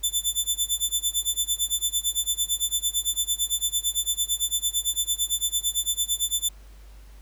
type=tone with tremolo; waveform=15% pulse; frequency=3520 Hz; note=A7; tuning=in tune; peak=-13 dBFS; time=0.03-6.49 s; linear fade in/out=10 ms; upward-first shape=sine; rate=8.9 Hz; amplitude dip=95%; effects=added 50 Hz sine -44 dBFS peak until 7.21 s + pink hiss -57 dBFS RMS until 7.21 s